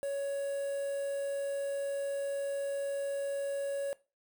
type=tone with quantisation; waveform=triangle; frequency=558 Hz; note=C#5; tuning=11 cents sharp; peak=-30 dBFS; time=0.03-3.93 s; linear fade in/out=0 ms; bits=8; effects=noise-tail reverb RT60 0.3 s tail -20 dB re dry